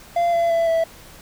triangle tone with pitch steps, 689 / 678.3 / 667.8 / 657.5 Hz, F5 / E5 / E5 / E5, -24 / +49 / +22 / -5 cents, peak -14 dBFS, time 0.16-0.84 s, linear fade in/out 5 ms, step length 170 ms, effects pink hiss -44 dBFS RMS until 1.21 s

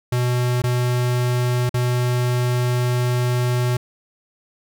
square tone with dropouts, 123.47 Hz, B2, in tune, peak -18 dBFS, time 0.12-3.77 s, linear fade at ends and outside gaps 5 ms, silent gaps 0.62-0.638 / 1.694-1.741 s, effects none

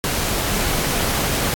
pink noise, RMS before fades -21 dBFS, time 0.04-1.54 s, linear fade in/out 0 ms, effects AAC 64 kbps

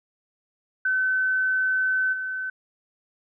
sine tone with level steps, 1522 Hz, F#6, 48 cents sharp, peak -20 / -27 dBFS, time 0.85-2.5 s, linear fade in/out 5 ms, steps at 2.12 s, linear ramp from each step 20 ms, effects none

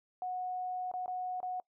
sine tone with dropouts, 733 Hz, F#5, 16 cents flat, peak -34 dBFS, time 0.22-1.6 s, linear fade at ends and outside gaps 1 ms, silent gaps 0.915-0.938 / 1.06-1.079 / 1.403-1.429 s, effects noise-tail reverb RT60 0.1 s tail -24 dB re dry

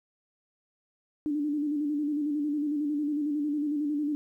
sine tone with vibrato, 295.2 Hz, D4, 9 cents sharp, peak -26 dBFS, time 1.26-4.15 s, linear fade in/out 0 ms, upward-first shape square, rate 11 Hz, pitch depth 45 cents each way, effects 11-bit

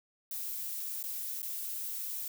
violet noise with dropouts, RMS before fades -38 dBFS, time 0.31-2.28 s, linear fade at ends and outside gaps 2 ms, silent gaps 1.029-1.038 / 1.419-1.428 s, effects none

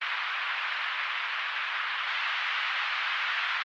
pink band-pass noise, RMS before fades -30 dBFS, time 0.01-3.63 s, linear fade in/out 10 ms, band 1200 to 3200 Hz, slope 24 dB/octave, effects low-pass 5000 Hz 12 dB/octave + Opus 32 kbps

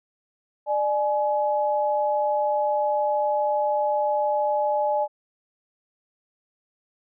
sine tone pair together, 596.8 / 844 Hz, D5 / G#5, +28 / +28 cents, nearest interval tritone, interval 600 cents, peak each -23 dBFS, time 0.66-5.08 s, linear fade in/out 50 ms, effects none

